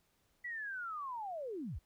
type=linear sweep; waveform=sine; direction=down; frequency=1975.5 to 39.79 Hz; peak=-39 dBFS; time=0.44-1.79 s; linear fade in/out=10 ms; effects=pink hiss -75 dBFS RMS until 1.85 s